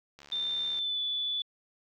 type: click train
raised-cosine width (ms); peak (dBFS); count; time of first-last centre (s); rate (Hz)
0.2; -32; 44; 0.19-0.787; 72
type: tone with pitch glide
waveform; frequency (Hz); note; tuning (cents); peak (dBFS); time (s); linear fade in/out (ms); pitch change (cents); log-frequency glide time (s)
sine; 3587 to 3467; A7 to A7; +33 to -26; -29; 0.32-1.42; 2; -59; 0.7-1
effects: AAC 48 kbps